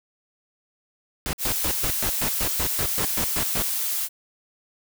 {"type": "noise bursts", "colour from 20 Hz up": "pink", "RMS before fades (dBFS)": -27, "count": 13, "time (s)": [1.26, 3.623], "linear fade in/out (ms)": 0, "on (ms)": 71, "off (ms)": 120}
{"type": "noise", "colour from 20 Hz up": "blue", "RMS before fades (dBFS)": -26, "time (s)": [1.38, 4.09], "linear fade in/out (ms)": 50}
{"effects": []}